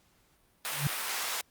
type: high-pass noise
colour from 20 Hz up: pink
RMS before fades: -34 dBFS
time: 0.65-1.41 s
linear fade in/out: 0 ms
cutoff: 960 Hz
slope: 12 dB/octave
type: tone with exponential growth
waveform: sine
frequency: 143.7 Hz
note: D3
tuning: 37 cents flat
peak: -22 dBFS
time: 0.71-0.87 s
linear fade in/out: 2 ms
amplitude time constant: 34 ms
effects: pink hiss -67 dBFS RMS until 1.5 s + Opus 48 kbps